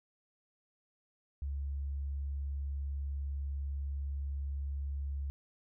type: tone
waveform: sine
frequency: 69.9 Hz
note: C#2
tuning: 15 cents sharp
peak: -34 dBFS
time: 1.42-5.3 s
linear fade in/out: 0 ms
effects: none